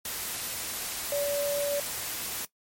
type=tone in noise; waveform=sine; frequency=574 Hz; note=D5; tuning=40 cents flat; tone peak=-26 dBFS; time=1.12-1.8 s; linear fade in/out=2 ms; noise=white; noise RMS=-34 dBFS; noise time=0.05-2.45 s; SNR=+5 dB; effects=noise-tail reverb RT60 0.1 s tail -18 dB re dry + MP3 64 kbps